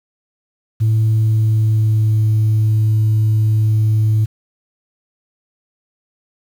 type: tone with pitch glide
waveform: sine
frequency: 110.2 to 108.62 Hz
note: A2 to A2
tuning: +3 to -22 cents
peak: -9 dBFS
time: 0.8-4.26 s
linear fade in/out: 20 ms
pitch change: -25 cents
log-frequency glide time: 1-2.12 s
effects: tanh soft clip ceiling -9 dBFS + 7-bit